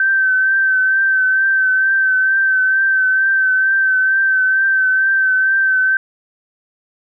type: tone with vibrato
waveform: sine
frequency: 1545 Hz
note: G6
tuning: 26 cents flat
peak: -11 dBFS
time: 0-5.97 s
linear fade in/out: 2 ms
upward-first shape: triangle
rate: 2.2 Hz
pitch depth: 32 cents each way
effects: none